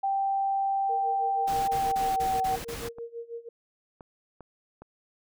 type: tone with pitch glide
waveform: sine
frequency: 784 to 760.8 Hz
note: G5 to F#5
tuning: 0 to +48 cents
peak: -24 dBFS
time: 0.03-2.56 s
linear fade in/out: 10 ms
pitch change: -52 cents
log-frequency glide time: 1.69-2.43 s
type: tone with tremolo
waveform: sine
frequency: 466.2 Hz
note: A#4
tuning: in tune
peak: -33 dBFS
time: 0.89-3.49 s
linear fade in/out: 5 ms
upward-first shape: sine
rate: 6.2 Hz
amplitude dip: 90%
type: noise bursts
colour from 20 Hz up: pink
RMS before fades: -38 dBFS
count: 6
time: 1.47-2.89 s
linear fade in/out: 10 ms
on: 210 ms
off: 32 ms
type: clicks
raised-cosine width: 1 ms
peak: -31 dBFS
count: 4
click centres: 2.985 / 4.008 / 4.407 / 4.82 s
effects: none